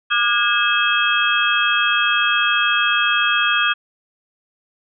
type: tone cluster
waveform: sine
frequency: 1199 / 1433 / 1640 / 2596 / 3249 Hz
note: D6 / F6 / G#6 / E7 / G#7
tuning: +36 / +44 / -22 / -27 / -39 cents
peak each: -21 dBFS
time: 0.1-3.74 s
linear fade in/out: 20 ms
effects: none